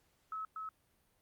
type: tone with echo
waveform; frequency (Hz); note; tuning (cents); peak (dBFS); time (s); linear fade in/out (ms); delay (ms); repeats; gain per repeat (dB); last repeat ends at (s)
sine; 1291; E6; -37; -38; 0.32-0.45; 2; 240; 1; -2; 0.69
effects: pink hiss -74 dBFS RMS until 1.21 s + Opus 48 kbps